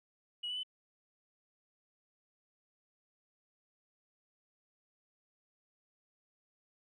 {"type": "tone with pitch steps", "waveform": "sine", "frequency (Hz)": [2914, 2974, 3018], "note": ["F#7", "F#7", "F#7"], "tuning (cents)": [-27, 8, 34], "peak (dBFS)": -35, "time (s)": [0.43, 0.634], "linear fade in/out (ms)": 10, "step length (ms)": 68, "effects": ["tanh soft clip ceiling -32 dBFS"]}